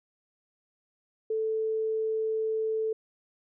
sine tone, 440 Hz, A4, in tune, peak -26 dBFS, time 1.3-2.93 s, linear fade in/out 5 ms, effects none

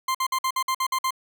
40% pulse tone bursts, 1047 Hz, C6, 1 cent sharp, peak -21 dBFS, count 9, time 0.08-1.107 s, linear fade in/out 5 ms, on 67 ms, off 53 ms, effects none

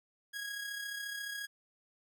sawtooth tone with amplitude modulation, 1650 Hz, G#6, 12 cents flat, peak -33 dBFS, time 0.33-1.47 s, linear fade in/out 20 ms, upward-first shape sine, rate 34.3 Hz, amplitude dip 45%, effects none

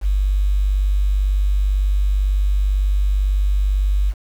sine tone with quantisation, 49 Hz, G1, in tune, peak -14 dBFS, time 0.01-4.14 s, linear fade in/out 50 ms, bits 7, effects none

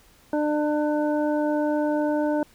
harmonic tone, 299.3 Hz, D4, 33 cents sharp, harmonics 1 / 2 / 3 / 5, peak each -23 / -25 / -31 / -37 dBFS, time 0.33-2.43 s, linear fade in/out 2 ms, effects pink hiss -56 dBFS RMS until 2.54 s

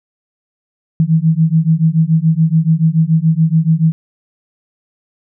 sine beating tone pair, 157.7 / 164.7 Hz, D#3 / E3, +24 / -1 cents, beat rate 7 Hz, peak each -12 dBFS, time 1-3.92 s, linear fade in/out 0 ms, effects none

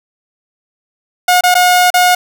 sawtooth tone with dropouts, 721 Hz, F#5, 45 cents flat, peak -3 dBFS, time 1.28-2.15 s, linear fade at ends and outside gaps 5 ms, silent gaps 1.409-1.436 / 1.543-1.551 / 1.904-1.94 s, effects none

